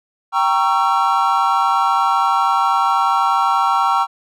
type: chord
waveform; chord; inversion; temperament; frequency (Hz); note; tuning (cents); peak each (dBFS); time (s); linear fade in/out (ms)
triangle; G diminished seventh; none; equal with one note detuned; 784 / 932.3 / 1108.7 / 1343.9; G5 / Bb5 / Db6 / Fb6; 0 / 0 / 0 / +33; -17; 0.32-4.07; 50
effects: none